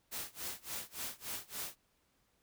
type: noise with tremolo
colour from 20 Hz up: white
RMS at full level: -40 dBFS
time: 0.11-1.76 s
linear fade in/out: 20 ms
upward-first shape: sine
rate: 3.5 Hz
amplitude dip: 95%
effects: pink hiss -75 dBFS RMS until 2.42 s